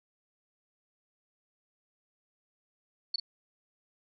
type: tone with echo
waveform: sine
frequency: 4435 Hz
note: C#8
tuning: in tune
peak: -26 dBFS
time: 3.14-3.16 s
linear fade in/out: 5 ms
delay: 40 ms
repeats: 1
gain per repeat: -8 dB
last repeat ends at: 3.2 s
effects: none